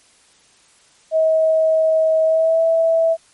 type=tone with pitch glide; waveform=sine; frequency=638 to 655.6 Hz; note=D#5 to E5; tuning=+43 to -10 cents; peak=-12 dBFS; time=1.11-3.17 s; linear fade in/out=50 ms; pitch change=+47 cents; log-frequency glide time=2.24-2.62 s; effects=white hiss -53 dBFS RMS until 3.33 s + MP3 48 kbps